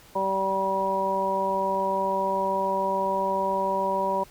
harmonic tone, 193.1 Hz, G3, 26 cents flat, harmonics 1 / 2 / 3 / 4 / 5, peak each -35 / -32 / -28 / -35 / -25 dBFS, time 0.15-4.24 s, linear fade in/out 10 ms, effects pink hiss -52 dBFS RMS until 4.3 s

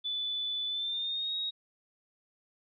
sine tone with pitch glide, 3485 to 3779 Hz, A7 to A#7, -17 to +23 cents, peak -31 dBFS, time 0.04-1.51 s, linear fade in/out 20 ms, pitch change +140 cents, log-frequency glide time 0.68-1.36 s, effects none

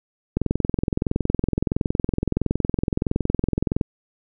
click train, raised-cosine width 3 ms, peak -7 dBFS, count 75, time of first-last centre 0.37-3.812 s, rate 21.5 Hz, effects none

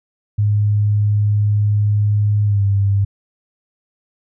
sine tone with pitch glide, 104.1 to 99.57 Hz, G#2 to G2, +5 to +28 cents, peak -12 dBFS, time 0.38-3.05 s, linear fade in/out 10 ms, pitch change -77 cents, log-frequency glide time 2.45-2.63 s, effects none

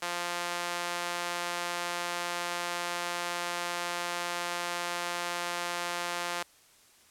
sawtooth tone with high-pass filter, 174.5 Hz, F3, 1 cent flat, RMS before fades -34 dBFS, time 0.02-6.43 s, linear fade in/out 5 ms, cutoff 810 Hz, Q 0.74, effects white hiss -60 dBFS RMS until 7.1 s + low-pass 11000 Hz 12 dB/octave

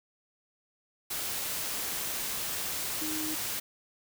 sine tone in noise, 311.1 Hz, D#4, in tune, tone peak -35 dBFS, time 3.01-3.35 s, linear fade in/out 10 ms, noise white, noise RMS -34 dBFS, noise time 1.1-3.6 s, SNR -4 dB, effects none

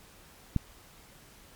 click, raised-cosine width 5 ms, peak -13 dBFS, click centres 0.563 s, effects pink hiss -55 dBFS RMS until 1.55 s + MP3 96 kbps

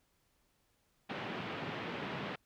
pink band-pass noise, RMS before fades -41 dBFS, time 1.09-2.36 s, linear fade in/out 10 ms, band 130 to 3200 Hz, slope 24 dB/octave, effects pink hiss -75 dBFS RMS until 2.45 s

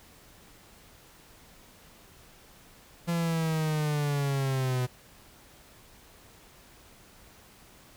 45% pulse linear sweep, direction down, 171.3 to 124.4 Hz, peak -26 dBFS, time 3.07-4.87 s, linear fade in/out 20 ms, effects pink hiss -55 dBFS RMS until 7.96 s

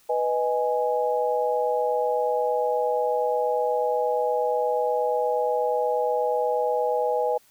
sine chord, G# minor, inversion first, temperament equal, 493.9 / 622.3 / 830.6 Hz, B4 / D#5 / G#5, 0 / 0 / 0 cents, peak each -24 / -27 / -26 dBFS, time 0.09-7.38 s, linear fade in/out 10 ms, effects white hiss -59 dBFS RMS until 7.5 s

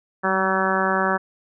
harmonic tone with a mistuned harmonic, 190 Hz, F#3, 46 cents sharp, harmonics 1 / 2 / 3 / 4 / 5 / 6 / 7 / 8 / 9, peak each -27 / -27 / -27 / -27 / -27 / -27 / -27 / -27 / -27 dBFS, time 0.23-1.18 s, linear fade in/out 20 ms, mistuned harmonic 1, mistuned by +20 cents, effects none

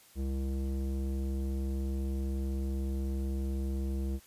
square tone with low-pass filter, 67.1 Hz, C2, 44 cents sharp, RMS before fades -33 dBFS, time 0.15-4.2 s, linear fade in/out 50 ms, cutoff 350 Hz, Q 1.4, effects white hiss -59 dBFS RMS until 4.26 s + resampled to 32000 Hz

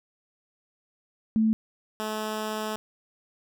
sine / 10% pulse tone pair in turn, 220.2 / 215.7 Hz, A3 / A3, +2 / -34 cents, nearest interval unison, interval 36 cents, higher first, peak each -19 / -21 dBFS, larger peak first, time 1.36-1.53 / 2-2.76 s, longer second, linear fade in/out 0 ms, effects none

